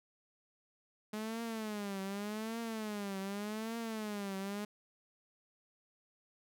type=tone with vibrato; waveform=sawtooth; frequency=211 Hz; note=G#3; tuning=28 cents sharp; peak=-34 dBFS; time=1.13-4.65 s; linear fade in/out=5 ms; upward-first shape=triangle; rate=0.85 Hz; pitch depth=170 cents each way; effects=none